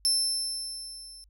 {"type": "tone with level ramp", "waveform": "30% pulse", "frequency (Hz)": 5310, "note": "E8", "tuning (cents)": 12, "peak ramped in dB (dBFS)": [-17, -42], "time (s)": [0.05, 1.24], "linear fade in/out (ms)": 0, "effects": ["added 50 Hz sine -57 dBFS peak until 1.29 s"]}